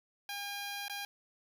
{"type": "tone with dropouts", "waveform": "10% pulse", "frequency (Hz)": 808, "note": "G#5", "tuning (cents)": -48, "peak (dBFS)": -30, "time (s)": [0.29, 1.05], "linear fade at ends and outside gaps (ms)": 2, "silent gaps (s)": [0.882, 0.897], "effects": ["11-bit"]}